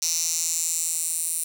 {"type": "tone with high-pass filter sweep", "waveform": "10% pulse", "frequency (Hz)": 164.81, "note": "E3", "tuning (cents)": 0, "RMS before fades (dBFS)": -26, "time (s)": [0.02, 1.44], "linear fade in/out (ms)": 2, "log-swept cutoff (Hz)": [5900, 9400], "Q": 3.9, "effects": []}